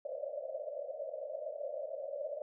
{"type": "band-pass noise", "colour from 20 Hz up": "pink", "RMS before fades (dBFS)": -41, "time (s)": [0.05, 2.42], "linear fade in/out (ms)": 2, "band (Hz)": [540, 620], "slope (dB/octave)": 96, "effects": []}